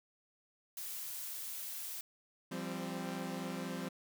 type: noise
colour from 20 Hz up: blue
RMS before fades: -43 dBFS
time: 0.77-2.01 s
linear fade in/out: 2 ms
type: chord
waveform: sawtooth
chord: F suspended second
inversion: none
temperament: equal with one note detuned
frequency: 171.81 / 196 / 261.6 Hz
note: F3 / G3 / C4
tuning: -28 / 0 / 0 cents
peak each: -39 dBFS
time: 2.51-3.89 s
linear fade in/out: 10 ms
effects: none